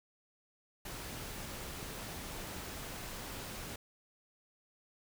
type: noise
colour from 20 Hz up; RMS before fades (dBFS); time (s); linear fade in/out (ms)
pink; -44; 0.85-3.76; 5
type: clicks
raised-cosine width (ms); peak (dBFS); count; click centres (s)
3; -33; 3; 1.383 / 1.829 / 2.565
effects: none